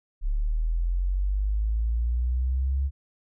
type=linear sweep; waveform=sine; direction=up; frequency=34.65 to 69.3 Hz; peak=-22 dBFS; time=0.21-2.91 s; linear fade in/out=50 ms; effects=none